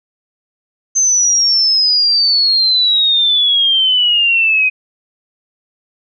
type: exponential sweep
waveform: sine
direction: down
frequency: 6272 to 2500 Hz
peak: -9 dBFS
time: 0.95-4.7 s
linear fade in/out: 20 ms
effects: none